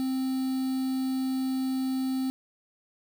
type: tone with quantisation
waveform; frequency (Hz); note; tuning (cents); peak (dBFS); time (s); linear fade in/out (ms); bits
triangle; 262.1; C4; +3; -24; 0-2.3; 0; 7
effects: none